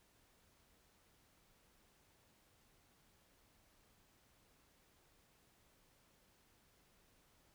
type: silence
effects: pink hiss -72 dBFS RMS until 7.54 s